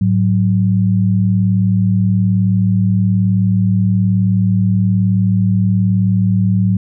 sine tone pair together, 106.8 / 185.68 Hz, G#2 / F#3, +49 / +6 cents, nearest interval minor seventh, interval 957 cents, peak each -13 dBFS, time 0.01-6.77 s, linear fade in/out 5 ms, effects none

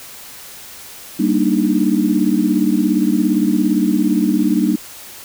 sine chord, Eb major seventh, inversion first, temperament equal, 196 / 233.1 / 293.7 / 311.1 Hz, G3 / Bb3 / D4 / Eb4, 0 / 0 / 0 / 0 cents, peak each -18 dBFS, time 1.19-4.76 s, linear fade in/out 10 ms, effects white hiss -36 dBFS RMS until 5.24 s

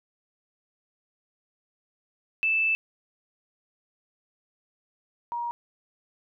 sine tone pair in turn, 2637 / 948.1 Hz, E7 / A#5, 0 / +29 cents, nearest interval octave + tritone, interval 1771 cents, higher first, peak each -21 / -28 dBFS, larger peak first, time 2.43-2.75 / 5.32-5.51 s, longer first, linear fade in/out 0 ms, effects none

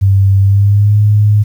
sine tone with pitch glide, 97.7 to 104.71 Hz, G2 to G#2, -5 to +15 cents, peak -5 dBFS, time 0.01-1.44 s, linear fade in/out 20 ms, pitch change +120 cents, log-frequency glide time 0.4-0.97 s, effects 7-bit

